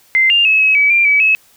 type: tone with pitch steps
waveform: sine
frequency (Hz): 2079 / 2800 / 2582 / 2562 / 2285 / 2379 / 2286 / 2581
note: C7 / F7 / E7 / E7 / D7 / D7 / D7 / E7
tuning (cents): -12 / +4 / -37 / -50 / -48 / +22 / -47 / -37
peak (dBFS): -8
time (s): 0.15-1.35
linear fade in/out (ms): 0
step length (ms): 150
effects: white hiss -50 dBFS RMS until 1.56 s